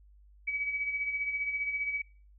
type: tone with tremolo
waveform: sine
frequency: 2278 Hz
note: C#7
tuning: 47 cents sharp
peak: -28 dBFS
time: 0.47-2.02 s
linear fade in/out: 10 ms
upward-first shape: sine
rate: 15 Hz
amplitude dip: 55%
effects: noise-tail reverb RT60 0.4 s tail -22 dB re dry + added 50 Hz sine -55 dBFS peak until 2.38 s

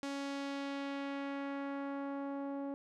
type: tone with low-pass filter sweep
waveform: sawtooth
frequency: 278.6 Hz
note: C#4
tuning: 9 cents sharp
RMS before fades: -40 dBFS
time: 0.03-2.74 s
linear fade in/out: 0 ms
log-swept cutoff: 6900 to 710 Hz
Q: 0.98
effects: none

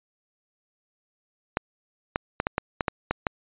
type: clicks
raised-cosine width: 0.5 ms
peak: -8 dBFS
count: 9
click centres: 1.571 / 2.159 / 2.401 / 2.469 / 2.581 / 2.808 / 2.882 / 3.11 / 3.268 s
effects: resampled to 8000 Hz

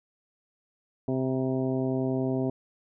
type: harmonic tone with a mistuned harmonic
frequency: 130.81 Hz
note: C3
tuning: in tune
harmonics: 1 / 2 / 3 / 4 / 5 / 6 / 7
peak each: -31 / -28 / -31 / -39 / -35 / -46 / -47 dBFS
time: 1.08-2.5 s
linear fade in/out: 2 ms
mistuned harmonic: 7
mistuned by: +51 cents
effects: none

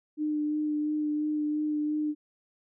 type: tone with vibrato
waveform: sine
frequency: 301.4 Hz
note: D4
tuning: 45 cents sharp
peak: -26 dBFS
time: 0.17-2.15 s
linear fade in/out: 50 ms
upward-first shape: sine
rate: 2.9 Hz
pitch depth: 14 cents each way
effects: none

